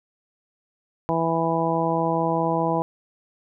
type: harmonic tone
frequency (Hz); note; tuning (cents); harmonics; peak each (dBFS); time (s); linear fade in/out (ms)
164.81; E3; 0; 1 / 2 / 3 / 4 / 5 / 6; -27 / -27 / -27 / -27 / -27 / -27; 1.09-2.82; 0
effects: none